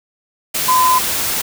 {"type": "tone in noise", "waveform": "sine", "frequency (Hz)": 1017, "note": "C6", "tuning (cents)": -50, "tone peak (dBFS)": -10, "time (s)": [0.68, 0.99], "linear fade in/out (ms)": 10, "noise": "white", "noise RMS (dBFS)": -19, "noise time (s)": [0.54, 1.42], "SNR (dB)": 6, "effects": []}